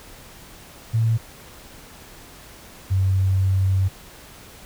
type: tone pair in turn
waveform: sine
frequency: 113 / 95.28 Hz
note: A2 / G2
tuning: +47 / -49 cents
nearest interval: minor third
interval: 296 cents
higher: first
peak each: -16 / -16 dBFS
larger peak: neither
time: 0.93-1.18 / 2.9-3.89 s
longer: second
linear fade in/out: 20 ms
effects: pink hiss -44 dBFS RMS until 4.65 s